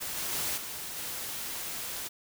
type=noise with level steps; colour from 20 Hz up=white; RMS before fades=-36 / -34 / -32 / -39 / -37 dBFS; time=0-2.09 s; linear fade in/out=20 ms; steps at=0.16 / 0.31 / 0.56 / 0.96 s; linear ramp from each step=20 ms; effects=none